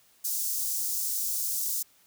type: high-pass noise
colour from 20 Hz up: white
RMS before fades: -30 dBFS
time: 0.24-1.83 s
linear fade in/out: 10 ms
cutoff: 5500 Hz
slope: 24 dB/octave
effects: white hiss -62 dBFS RMS until 2.06 s